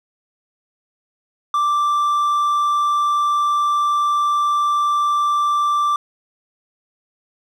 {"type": "tone", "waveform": "triangle", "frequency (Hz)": 1174.7, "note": "D6", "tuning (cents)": 0, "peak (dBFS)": -13, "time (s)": [1.54, 5.96], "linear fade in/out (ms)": 2, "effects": []}